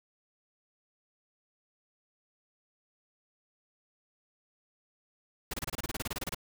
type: noise bursts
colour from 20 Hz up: pink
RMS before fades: -35 dBFS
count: 16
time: 5.51-6.347 s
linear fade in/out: 5 ms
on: 27 ms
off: 27 ms
effects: none